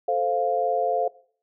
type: chord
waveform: sine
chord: F major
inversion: first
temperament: equal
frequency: 440 / 523.3 / 698.5 Hz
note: A4 / C5 / F5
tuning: 0 / 0 / 0 cents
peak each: -27 / -26 / -23 dBFS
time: 0.08-1.08 s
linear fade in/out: 5 ms
effects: noise-tail reverb RT60 0.5 s tail -20 dB re dry